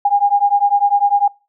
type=beating tone pair; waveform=sine; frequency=807 / 817 Hz; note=G#5 / G#5; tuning=-50 / -29 cents; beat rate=10 Hz; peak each=-14 dBFS; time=0.05-1.28 s; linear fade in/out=5 ms; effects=noise-tail reverb RT60 0.3 s tail -24 dB re dry